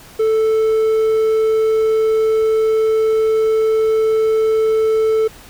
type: tone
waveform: triangle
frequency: 440 Hz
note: A4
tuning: in tune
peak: -10 dBFS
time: 0.19-5.28 s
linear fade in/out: 10 ms
effects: pink hiss -41 dBFS RMS until 5.49 s